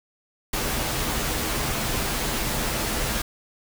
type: noise with comb filter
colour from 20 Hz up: pink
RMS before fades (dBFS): -26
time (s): 0.53-3.22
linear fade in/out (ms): 5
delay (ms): 11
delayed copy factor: -0.5
effects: none